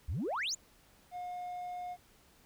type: exponential sweep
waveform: sine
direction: up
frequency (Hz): 59.9 to 7459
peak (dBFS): -31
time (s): 0.08-0.55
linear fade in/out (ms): 10
type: tone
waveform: triangle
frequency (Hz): 717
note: F5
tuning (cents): +45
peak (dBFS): -36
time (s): 1.11-1.97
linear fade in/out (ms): 50
effects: tanh soft clip ceiling -30 dBFS + pink hiss -64 dBFS RMS until 2.45 s